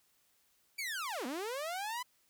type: linear two-way sweep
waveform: sawtooth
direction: down then up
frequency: 2349 to 231.3 to 1018 Hz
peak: -33 dBFS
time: 0.78-2.03 s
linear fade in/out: 10 ms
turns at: 1.26 s
effects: white hiss -72 dBFS RMS until 2.29 s